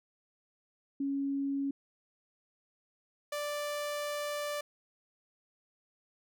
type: tone pair in turn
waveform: sine / sawtooth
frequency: 277.2 / 587.4 Hz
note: C#4 / D5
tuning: 0 / 0 cents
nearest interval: octave + minor second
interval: 1300 cents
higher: second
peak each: -30 / -30 dBFS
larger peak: neither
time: 1-1.71 / 3.32-4.61 s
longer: second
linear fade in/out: 5 ms
effects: none